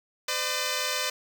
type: tone pair together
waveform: 5% pulse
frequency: 509 / 598.2 Hz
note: C5 / D5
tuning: -48 / +32 cents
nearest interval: minor third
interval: 280 cents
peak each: -18 dBFS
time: 0.28-1.1 s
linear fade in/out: 5 ms
effects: none